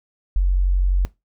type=tone; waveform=sine; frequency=45.95 Hz; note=F#1; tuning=11 cents flat; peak=-14 dBFS; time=0.36-1.05 s; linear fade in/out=0 ms; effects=noise-tail reverb RT60 0.2 s tail -20 dB re dry